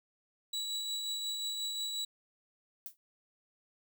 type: tone with tremolo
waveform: 35% pulse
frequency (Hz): 3913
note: B7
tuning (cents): -17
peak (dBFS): -31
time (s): 0.53-2.05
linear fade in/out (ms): 5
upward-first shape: triangle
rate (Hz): 5.6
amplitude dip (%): 35
type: noise with exponential decay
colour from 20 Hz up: violet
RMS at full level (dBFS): -39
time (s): 2.86-2.97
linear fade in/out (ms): 0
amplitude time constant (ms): 22
effects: none